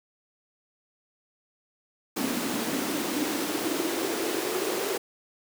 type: noise with high-pass filter sweep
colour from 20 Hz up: pink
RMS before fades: -29 dBFS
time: 2.16-4.98 s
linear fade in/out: 10 ms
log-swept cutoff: 240 to 400 Hz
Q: 4.6
effects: none